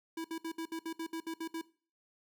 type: tone bursts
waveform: square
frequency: 327 Hz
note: E4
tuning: 14 cents flat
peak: -37 dBFS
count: 11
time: 0.17-1.614 s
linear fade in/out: 5 ms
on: 74 ms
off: 63 ms
effects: noise-tail reverb RT60 0.4 s tail -19 dB re dry